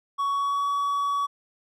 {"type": "tone with pitch glide", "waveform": "triangle", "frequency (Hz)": [1119, 1132.7], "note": ["C#6", "C#6"], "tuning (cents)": [16, 37], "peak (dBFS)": -21, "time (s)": [0.18, 1.27], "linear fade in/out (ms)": 20, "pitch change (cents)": 21, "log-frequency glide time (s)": [0.31, 0.68], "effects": []}